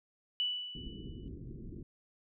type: tone with exponential decay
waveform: sine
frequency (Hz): 2964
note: F#7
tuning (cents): +2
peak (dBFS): -28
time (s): 0.4-1.28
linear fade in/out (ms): 0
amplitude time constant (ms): 190
type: low-pass noise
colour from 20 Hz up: pink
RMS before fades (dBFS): -45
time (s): 0.75-1.83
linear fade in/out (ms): 2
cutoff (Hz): 390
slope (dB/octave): 48
effects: none